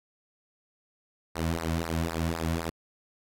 sawtooth tone with flanger, 82.41 Hz, E2, in tune, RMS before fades -30 dBFS, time 1.35-2.7 s, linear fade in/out 10 ms, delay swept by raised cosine 0.3 to 2.5 ms, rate 3.9 Hz, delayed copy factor -0.85, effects AAC 64 kbps

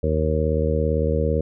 harmonic tone, 77.78 Hz, D#2, in tune, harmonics 1 / 2 / 3 / 4 / 5 / 6 / 7, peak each -22 / -26 / -29 / -32 / -31 / -24 / -27 dBFS, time 0.03-1.41 s, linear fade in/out 5 ms, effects none

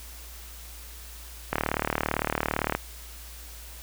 click train, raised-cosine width 0.5 ms, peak -9 dBFS, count 47, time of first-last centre 1.53-2.75 s, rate 37.7 Hz, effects added 58 Hz sine -43 dBFS peak until 3.82 s + white hiss -46 dBFS RMS until 3.82 s

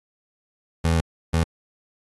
25% pulse tone bursts at uneven times, 82.41 Hz, E2, in tune, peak -14 dBFS, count 2, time 0.84-1.01 / 1.33-1.44 s, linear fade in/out 10 ms, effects AAC 32 kbps

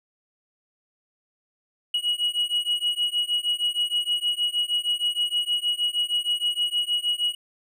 triangle beating tone pair, 2906 / 2912.4 Hz, F#7 / F#7, -32 / -28 cents, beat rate 6.4 Hz, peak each -24 dBFS, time 1.94-7.35 s, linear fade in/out 5 ms, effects none

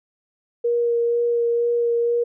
sine tone with vibrato, 472.2 Hz, A#4, 22 cents sharp, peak -17 dBFS, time 0.64-2.24 s, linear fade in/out 10 ms, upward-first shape sine, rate 2.1 Hz, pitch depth 11 cents each way, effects none

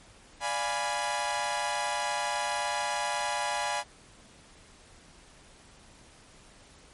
sawtooth chord, D diminished seventh, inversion none, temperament equal, 587.3 / 698.5 / 830.6 / 987.8 Hz, D5 / F5 / Ab5 / Cb6, 0 / 0 / 0 / 0 cents, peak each -33 / -33 / -28 / -30 dBFS, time 0.4-3.84 s, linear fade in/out 50 ms, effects pink hiss -55 dBFS RMS until 6.93 s + MP3 48 kbps

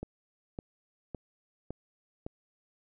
click train, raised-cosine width 2 ms, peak -24 dBFS, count 5, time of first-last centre 0.03-2.265 s, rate 1.79 Hz, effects none

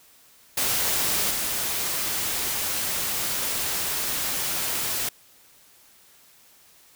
white noise with level steps, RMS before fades -24 / -27 dBFS, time 0.57-5.09 s, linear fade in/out 5 ms, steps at 1.3 s, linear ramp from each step 10 ms, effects white hiss -55 dBFS RMS until 6.95 s

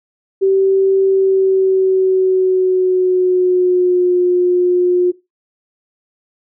sine tone with pitch glide, 386.1 to 358.2 Hz, G4 to F4, -26 to +44 cents, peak -9 dBFS, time 0.41-5.12 s, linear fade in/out 20 ms, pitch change -130 cents, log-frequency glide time 1.05-4.18 s, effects noise-tail reverb RT60 0.2 s tail -17 dB re dry

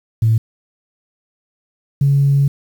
sine tone pair in turn, 111.9 / 139.97 Hz, A2 / C#3, +30 / +17 cents, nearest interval major third, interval 387 cents, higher second, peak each -9 dBFS, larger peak neither, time 0.22-0.38 / 2.01-2.48 s, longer second, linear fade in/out 5 ms, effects tanh soft clip ceiling -5 dBFS + 7-bit

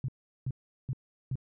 sine tone bursts, 130 Hz, C3, 11 cents flat, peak -29 dBFS, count 4, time 0.04-1.356 s, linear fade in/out 2 ms, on 44 ms, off 380 ms, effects none

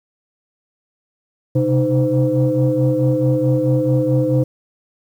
sine tone cluster, 129.2 / 133.8 / 309.5 / 512 Hz, C3 / C3 / D#4 / C5, -21 / +39 / -9 / -38 cents, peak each -18 dBFS, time 1.55-4.44 s, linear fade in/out 10 ms, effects tanh soft clip ceiling -6 dBFS + 8-bit

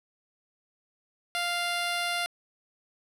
10% pulse tone, 698 Hz, F5, 1 cent flat, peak -19 dBFS, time 1.35-2.26 s, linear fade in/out 0 ms, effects low-pass 12000 Hz 12 dB/octave

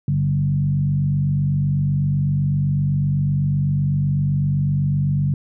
sine tone with frequency modulation, 143.3 Hz, D3, 42 cents flat, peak -16 dBFS, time 0.08-5.34 s, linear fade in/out 2 ms, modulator 47.9 Hz, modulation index 0.75, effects none

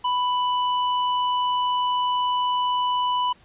square tone, 992 Hz, B5, 7 cents sharp, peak -21 dBFS, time 0.04-3.33 s, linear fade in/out 10 ms, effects pink hiss -55 dBFS RMS until 3.44 s + resampled to 8000 Hz

